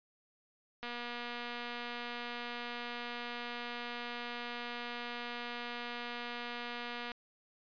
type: click train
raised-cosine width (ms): 0.3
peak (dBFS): -26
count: 1510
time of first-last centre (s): 0.83-7.117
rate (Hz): 240
effects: resampled to 11025 Hz